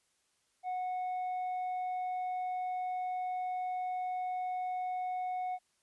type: tone with tanh clipping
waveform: sine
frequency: 734 Hz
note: F#5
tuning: 14 cents flat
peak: -34 dBFS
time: 0.63-5.59 s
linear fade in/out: 50 ms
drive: 3 dB
effects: white hiss -75 dBFS RMS until 5.82 s + resampled to 24000 Hz